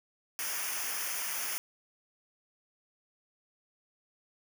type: noise with comb filter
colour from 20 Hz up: white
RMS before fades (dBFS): -35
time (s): 0.39-1.58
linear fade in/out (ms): 0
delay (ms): 0.25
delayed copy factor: -0.8
effects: none